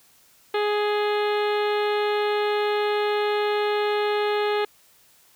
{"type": "harmonic tone with a mistuned harmonic", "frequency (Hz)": 416.8, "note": "G#4", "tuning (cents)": 6, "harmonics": [1, 2, 3, 4, 5, 6, 7, 8, 9, 10], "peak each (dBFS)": [-22, -28, -32, -34, -36, -38, -39, -40, -41, -42], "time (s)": [0.54, 4.65], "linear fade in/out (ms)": 5, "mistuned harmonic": 9, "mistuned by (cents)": -47, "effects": ["white hiss -57 dBFS RMS until 5.35 s"]}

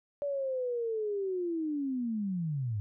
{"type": "linear sweep", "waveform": "sine", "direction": "down", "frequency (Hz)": [578, 98], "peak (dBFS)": -30, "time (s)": [0.22, 2.8], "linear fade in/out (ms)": 0, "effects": []}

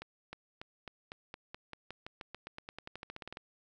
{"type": "accelerating click train", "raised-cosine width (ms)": 0.3, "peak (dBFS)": -27, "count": 25, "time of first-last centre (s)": [0.02, 3.371], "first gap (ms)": 310, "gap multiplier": 0.92, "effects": []}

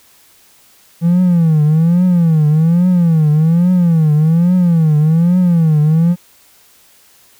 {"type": "tone with vibrato", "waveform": "triangle", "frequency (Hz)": 165.4, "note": "E3", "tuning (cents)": 6, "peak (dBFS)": -5, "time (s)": [1.01, 6.16], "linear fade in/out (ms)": 50, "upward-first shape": "triangle", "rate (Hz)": 1.2, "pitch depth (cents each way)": 190, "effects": ["tanh soft clip ceiling -2 dBFS", "white hiss -48 dBFS RMS until 7.39 s"]}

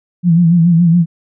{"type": "tone with vibrato", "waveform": "sine", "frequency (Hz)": 170, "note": "F3", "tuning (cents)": -46, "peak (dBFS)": -6, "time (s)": [0.23, 1.06], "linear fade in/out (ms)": 50, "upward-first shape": "sine", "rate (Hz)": 7.1, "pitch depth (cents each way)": 72, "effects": []}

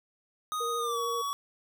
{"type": "tone with pitch glide", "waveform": "square", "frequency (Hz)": [1244.5, 1128.1], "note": ["D#6", "C#6"], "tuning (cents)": [0, 30], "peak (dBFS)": -31, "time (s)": [0.52, 1.33], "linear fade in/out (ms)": 0, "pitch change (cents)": -170, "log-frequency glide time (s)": [0.78, 1]}
{"type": "tone with vibrato", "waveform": "sine", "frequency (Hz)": 470, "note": "A#4", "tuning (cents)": 14, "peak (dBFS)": -33, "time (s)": [0.6, 1.22], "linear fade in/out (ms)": 10, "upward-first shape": "triangle", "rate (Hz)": 13, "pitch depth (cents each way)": 20}
{"effects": []}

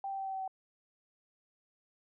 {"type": "tone with pitch steps", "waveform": "sine", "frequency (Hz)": [784, 779.5, 775, 770.5, 766.1, 761.7], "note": ["G5", "G5", "G5", "G5", "G5", "G5"], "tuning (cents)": [0, -10, -20, -30, -40, -50], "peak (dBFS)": -35, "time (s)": [0.04, 0.478], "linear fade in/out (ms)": 2, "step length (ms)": 73, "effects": []}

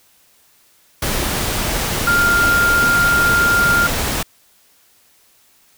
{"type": "tone in noise", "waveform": "sine", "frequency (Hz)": 1400, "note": "F6", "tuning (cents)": 4, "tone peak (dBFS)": -12, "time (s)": [2.07, 3.87], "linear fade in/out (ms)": 5, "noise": "pink", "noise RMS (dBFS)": -20, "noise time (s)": [1.02, 4.23], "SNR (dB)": 5, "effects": ["white hiss -54 dBFS RMS until 5.77 s"]}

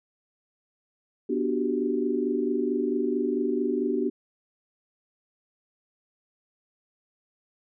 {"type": "chord", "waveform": "sine", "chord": "G major seventh", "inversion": "first", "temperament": "just", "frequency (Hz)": [245, 294, 367.5, 392], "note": ["B3", "D4", "F#4", "G4"], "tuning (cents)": [-14, 2, -12, 0], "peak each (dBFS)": -29, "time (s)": [1.29, 4.1], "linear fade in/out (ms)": 10, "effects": []}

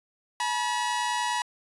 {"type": "tone pair together", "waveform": "sawtooth", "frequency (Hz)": [857, 966.9], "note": ["A5", "B5"], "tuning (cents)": [-46, -37], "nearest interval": "major second", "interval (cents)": 209, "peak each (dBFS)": [-28, -23], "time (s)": [0.4, 1.42], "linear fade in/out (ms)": 2, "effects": ["resampled to 24000 Hz"]}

